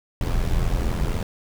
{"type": "noise with amplitude modulation", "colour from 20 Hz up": "brown", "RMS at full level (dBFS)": -19, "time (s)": [0.21, 1.23], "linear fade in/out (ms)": 2, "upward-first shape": "sine", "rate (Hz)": 83.9, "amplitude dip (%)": 70, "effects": []}